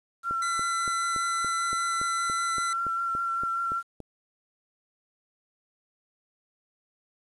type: tone with vibrato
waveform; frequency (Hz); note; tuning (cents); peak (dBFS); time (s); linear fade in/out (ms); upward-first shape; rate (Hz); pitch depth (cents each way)
sine; 1362; F6; -44; -26; 0.23-3.83; 50; triangle; 5.1; 19
type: click train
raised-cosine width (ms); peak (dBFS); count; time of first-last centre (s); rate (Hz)
2; -26; 14; 0.31-4.003; 3.52
type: tone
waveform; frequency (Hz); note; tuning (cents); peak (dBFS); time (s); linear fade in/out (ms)
10% pulse; 2006; B6; +26; -23; 0.42-2.73; 2
effects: resampled to 24000 Hz + 9-bit